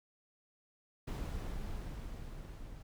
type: noise with level ramp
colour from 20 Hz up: brown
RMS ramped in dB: -37 to -49 dBFS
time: 1.07-2.83 s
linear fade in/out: 10 ms
effects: none